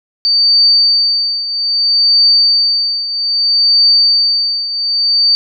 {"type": "tone with tremolo", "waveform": "sine", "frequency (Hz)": 4600, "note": "D8", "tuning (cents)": -37, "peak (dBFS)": -5, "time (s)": [0.25, 5.35], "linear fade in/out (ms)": 0, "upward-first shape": "triangle", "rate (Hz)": 0.62, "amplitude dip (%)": 75, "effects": []}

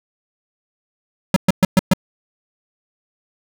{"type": "tone bursts", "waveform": "square", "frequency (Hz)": 187.5, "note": "F#3", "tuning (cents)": 23, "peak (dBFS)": -9, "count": 5, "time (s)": [1.34, 1.935], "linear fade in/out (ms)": 2, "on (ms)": 23, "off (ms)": 120, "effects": []}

